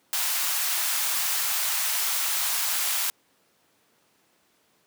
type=high-pass noise; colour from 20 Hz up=white; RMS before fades=-26 dBFS; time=0.13-3.1 s; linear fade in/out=0 ms; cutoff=750 Hz; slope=24 dB/octave; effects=pink hiss -65 dBFS RMS until 4.86 s + high-pass 200 Hz 12 dB/octave